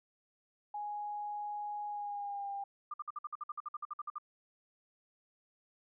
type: tone with pitch glide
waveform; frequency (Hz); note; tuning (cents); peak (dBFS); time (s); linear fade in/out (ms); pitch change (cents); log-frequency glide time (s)
sine; 830.6 to 799.1; G#5 to G5; 0 to +33; -37; 0.74-2.64; 5; -67; 1.88-2.5
type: tone bursts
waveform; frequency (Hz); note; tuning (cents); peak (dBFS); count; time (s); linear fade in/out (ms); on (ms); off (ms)
sine; 1200; D6; +37; -37; 16; 2.91-4.184; 5; 29; 54
effects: none